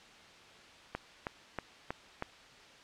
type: click train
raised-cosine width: 0.5 ms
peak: -20 dBFS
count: 5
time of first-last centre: 0.95-2.224 s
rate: 3.14 Hz
effects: white hiss -55 dBFS RMS until 2.83 s + low-pass 4000 Hz 12 dB/octave